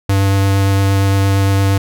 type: tone with vibrato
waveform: square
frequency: 98 Hz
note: G2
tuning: in tune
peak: -11 dBFS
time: 0.09-1.78 s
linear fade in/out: 5 ms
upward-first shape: triangle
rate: 8.7 Hz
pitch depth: 11 cents each way
effects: none